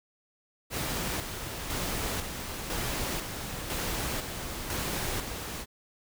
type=noise with tremolo; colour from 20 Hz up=pink; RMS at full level=-32 dBFS; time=0.7-5.66 s; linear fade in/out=50 ms; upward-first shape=square; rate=1 Hz; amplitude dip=45%; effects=none